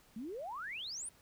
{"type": "exponential sweep", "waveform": "sine", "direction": "up", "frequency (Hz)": [205.4, 9956], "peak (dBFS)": -40, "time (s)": [0.16, 1.09], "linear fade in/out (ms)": 5, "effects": ["pink hiss -65 dBFS RMS until 1.21 s"]}